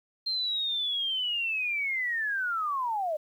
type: linear sweep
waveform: sine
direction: down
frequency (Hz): 4186 to 587.3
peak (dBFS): -27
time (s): 0.26-3.17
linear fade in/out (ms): 10
effects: 10-bit